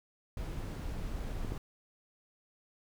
brown noise, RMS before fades -38 dBFS, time 0.37-1.58 s, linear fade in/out 2 ms
clicks, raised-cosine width 3 ms, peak -25 dBFS, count 2, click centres 1.448 / 1.521 s
effects none

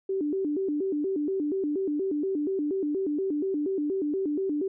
sine tone with vibrato, 337.6 Hz, E4, 41 cents sharp, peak -25 dBFS, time 0.09-4.68 s, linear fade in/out 5 ms, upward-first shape square, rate 4.2 Hz, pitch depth 230 cents each way, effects none

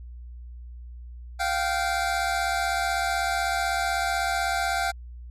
25% pulse tone pair together, 698.5 / 774.5 Hz, F5 / G5, 0 / -21 cents, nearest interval major second, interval 179 cents, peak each -23 dBFS, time 1.39-4.92 s, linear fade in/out 20 ms, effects added 60 Hz sine -38 dBFS peak until 5.3 s + low-pass 11000 Hz 12 dB/octave

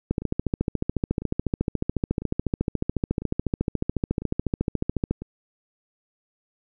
two click trains, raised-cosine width 3 ms, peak -21 / -10 dBFS, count 6 / 71, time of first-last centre 0.22-5.22 / 0.11-5.11 s, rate 1 / 14 Hz, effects none

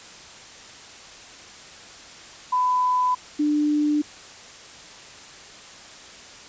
sine tone pair in turn, 1001 / 297.6 Hz, B5 / D4, +23 / +23 cents, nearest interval octave + major sixth, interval 2100 cents, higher first, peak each -18 dBFS, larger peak neither, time 2.52-3.15 / 3.39-4.02 s, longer neither, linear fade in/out 10 ms, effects white hiss -43 dBFS RMS until 6.48 s + resampled to 16000 Hz

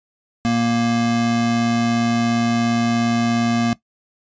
square tone pair together, 117.15 / 234.3 Hz, A#2 / A#3, +9 / +9 cents, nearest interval octave, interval 1200 cents, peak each -27 / -17 dBFS, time 0.45-3.73 s, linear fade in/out 0 ms, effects noise-tail reverb RT60 0.1 s tail -17 dB re dry + resampled to 16000 Hz

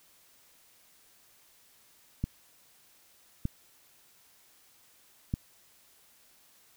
clicks, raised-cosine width 5 ms, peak -17 dBFS, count 3, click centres 2.24 / 3.454 / 5.339 s, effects white hiss -62 dBFS RMS until 6.76 s

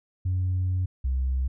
sine tone pair in turn, 91.9 / 65.1 Hz, F#2 / C2, -11 / -8 cents, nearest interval tritone, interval 597 cents, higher first, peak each -21 dBFS, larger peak neither, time 0.25-0.86 / 1.04-1.48 s, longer first, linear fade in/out 10 ms, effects tanh soft clip ceiling -20 dBFS

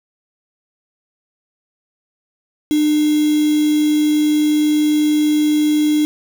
sine tone with quantisation, 301.7 Hz, D4, 47 cents sharp, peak -12 dBFS, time 2.71-6.05 s, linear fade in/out 0 ms, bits 4, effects none

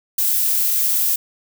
violet noise, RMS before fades -18 dBFS, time 0.18-1.16 s, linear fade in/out 5 ms, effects none

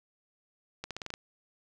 accelerating click train, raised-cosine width 0.2 ms, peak -20 dBFS, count 7, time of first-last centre 0.84-1.139 s, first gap 67 ms, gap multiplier 0.88, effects none

